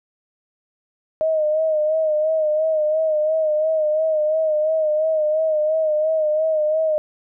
sine tone with vibrato, 622.3 Hz, D#5, in tune, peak -16 dBFS, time 1.21-6.98 s, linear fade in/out 0 ms, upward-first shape sine, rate 2.9 Hz, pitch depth 49 cents each way, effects none

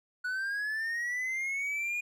triangle linear sweep, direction up, 1467 to 2452 Hz, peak -29 dBFS, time 0.24-2.01 s, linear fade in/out 10 ms, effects none

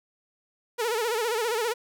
sawtooth tone with vibrato, 456.4 Hz, A#4, 37 cents flat, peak -21 dBFS, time 0.78-1.74 s, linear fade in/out 20 ms, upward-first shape sine, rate 15 Hz, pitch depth 120 cents each way, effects none

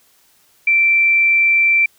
sine tone, 2344 Hz, D7, 4 cents flat, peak -10 dBFS, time 0.67-1.86 s, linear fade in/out 5 ms, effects white hiss -55 dBFS RMS until 1.98 s

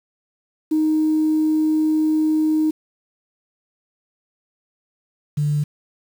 sine tone pair in turn, 311.1 / 147.5 Hz, D#4 / D3, 0 / +8 cents, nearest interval octave + minor second, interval 1292 cents, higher first, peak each -14 / -16 dBFS, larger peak first, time 0.71-2.71 / 5.37-5.64 s, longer first, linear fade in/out 10 ms, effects tanh soft clip ceiling -11 dBFS + 7-bit

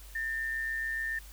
sine tone with amplitude modulation, 1800 Hz, A6, 39 cents sharp, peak -29 dBFS, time 0.15-1.19 s, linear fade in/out 5 ms, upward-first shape sine, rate 127 Hz, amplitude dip 40%, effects added 50 Hz sine -47 dBFS peak until 1.32 s + white hiss -54 dBFS RMS until 1.32 s

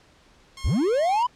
5% pulse tone with tremolo, 1074 Hz, C6, 45 cents sharp, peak -23 dBFS, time 0.57-1.23 s, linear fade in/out 2 ms, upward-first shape sine, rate 2.4 Hz, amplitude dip 35%
triangle linear sweep, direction up, 31.72 to 1018 Hz, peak -17 dBFS, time 0.64-1.27 s, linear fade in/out 10 ms
effects pink hiss -56 dBFS RMS until 1.35 s + low-pass 6000 Hz 12 dB/octave

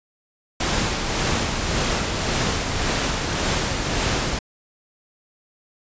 pink noise with tremolo, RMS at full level -21 dBFS, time 0.6-4.39 s, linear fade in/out 5 ms, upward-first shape sine, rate 1.8 Hz, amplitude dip 35%, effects resampled to 16000 Hz

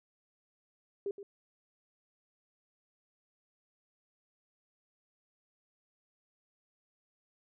sine tone with echo, 400 Hz, G4, 35 cents sharp, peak -32 dBFS, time 1.06-1.11 s, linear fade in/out 2 ms, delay 120 ms, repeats 1, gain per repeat -11 dB, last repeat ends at 1.23 s, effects none

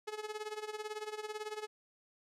sawtooth tone with tremolo, 426.6 Hz, G#4, 46 cents sharp, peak -33 dBFS, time 0.07-1.67 s, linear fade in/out 10 ms, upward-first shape sine, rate 18 Hz, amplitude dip 80%, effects low-pass 9000 Hz 12 dB/octave

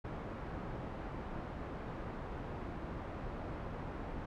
pink low-pass noise, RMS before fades -43 dBFS, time 0.04-4.26 s, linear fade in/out 10 ms, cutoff 1200 Hz, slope 12 dB/octave, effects none

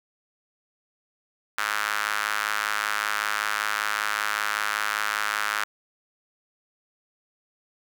sawtooth tone with high-pass filter, 105.2 Hz, G#2, 23 cents sharp, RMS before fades -27 dBFS, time 1.58-5.64 s, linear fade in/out 0 ms, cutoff 1400 Hz, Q 2.9, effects none

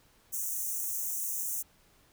white high-pass noise, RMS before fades -34 dBFS, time 0.32-1.63 s, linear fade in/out 20 ms, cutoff 5900 Hz, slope 96 dB/octave, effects pink hiss -64 dBFS RMS until 2.12 s

